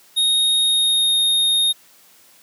square tone with pitch glide, 3729 to 3703 Hz, A#7 to A#7, 0 to -12 cents, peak -15 dBFS, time 0.16-1.73 s, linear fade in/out 20 ms, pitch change -12 cents, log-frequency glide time 0.6-1.15 s, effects white hiss -51 dBFS RMS until 2.42 s + high-pass 150 Hz 12 dB/octave

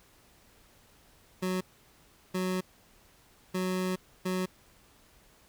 25% pulse tone bursts at uneven times, 184.7 Hz, F#3, 3 cents flat, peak -25 dBFS, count 4, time 1.42-1.61 / 2.34-2.61 / 3.54-3.96 / 4.25-4.46 s, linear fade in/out 10 ms, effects pink hiss -61 dBFS RMS until 5.48 s

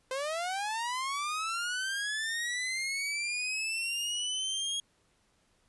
sawtooth linear sweep, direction up, 511 to 3296 Hz, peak -28 dBFS, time 0.11-4.8 s, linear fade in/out 2 ms, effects pink hiss -70 dBFS RMS until 5.68 s + resampled to 24000 Hz

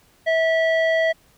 square tone with low-pass filter, 650 Hz, E5, 24 cents flat, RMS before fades -19 dBFS, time 0.26-1.13 s, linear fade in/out 20 ms, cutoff 2300 Hz, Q 1.8, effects pink hiss -57 dBFS RMS until 1.37 s

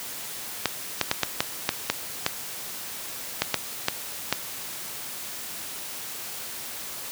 clicks, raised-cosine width 0.2 ms, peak -3 dBFS, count 12, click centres 0.657 / 1.013 / 1.114 / 1.233 / 1.405 / 1.691 / 1.9 / 2.264 / 3.42 / 3.543 / 3.884 / 4.326 s, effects white hiss -36 dBFS RMS until 7.11 s + high-pass 80 Hz 12 dB/octave

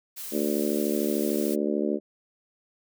blue noise, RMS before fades -37 dBFS, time 0.16-1.56 s, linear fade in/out 20 ms
harmonic tone, 73.42 Hz, D2, in tune, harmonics 3 / 4 / 5 / 6 / 7 / 8, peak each -29 / -29 / -29 / -33 / -35 / -34 dBFS, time 0.31-2 s, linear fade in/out 50 ms
effects none

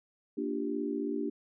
sine chord, G minor seventh, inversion first, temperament equal, 233.1 / 293.7 / 349.2 / 392 Hz, Bb3 / D4 / F4 / G4, 0 / 0 / 0 / 0 cents, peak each -37 / -34 / -40 / -36 dBFS, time 0.37-1.3 s, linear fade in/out 10 ms, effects none

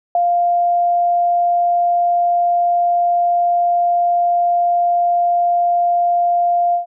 sine tone with ADSR envelope, 698.5 Hz, F5, in tune, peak -9 dBFS, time 0.15-6.86 s, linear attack 3 ms, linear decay 4 ms, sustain -3 dB, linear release 120 ms, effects none

